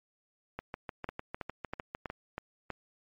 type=two click trains; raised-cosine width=0.5 ms; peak=-21 / -22 dBFS; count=6 / 11; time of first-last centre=1.09-2.703 / 0.59-2.101 s; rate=3.1 / 6.62 Hz; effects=MP3 48 kbps